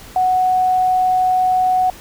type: tone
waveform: sine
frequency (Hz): 740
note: F#5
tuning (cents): 0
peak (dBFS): -12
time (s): 0.16-1.9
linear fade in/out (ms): 2
effects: pink hiss -39 dBFS RMS until 2 s